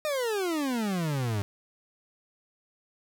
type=exponential sweep; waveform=40% pulse; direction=down; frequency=622.3 to 97.4 Hz; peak=-26 dBFS; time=0.05-1.42 s; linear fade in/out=0 ms; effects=none